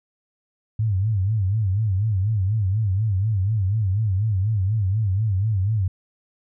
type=tone with vibrato; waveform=sine; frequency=101.9 Hz; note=G#2; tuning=32 cents flat; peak=-18 dBFS; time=0.79-5.88 s; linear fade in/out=5 ms; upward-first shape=sine; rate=4.1 Hz; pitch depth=170 cents each way; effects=none